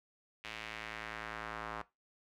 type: tone with band-pass filter sweep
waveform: square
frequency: 55 Hz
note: A1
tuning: in tune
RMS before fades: -44 dBFS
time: 0.44-1.82 s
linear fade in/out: 5 ms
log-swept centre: 2600 to 1200 Hz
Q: 1.7
effects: noise-tail reverb RT60 0.2 s tail -17 dB re dry